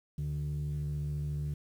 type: tone pair together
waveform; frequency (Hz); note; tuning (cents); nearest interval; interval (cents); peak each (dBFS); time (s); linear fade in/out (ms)
sine; 73.62 / 147.5; D2 / D3; +5 / +8; octave; 1203; -35 / -31; 0.18-1.54; 5
effects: tanh soft clip ceiling -29 dBFS + 10-bit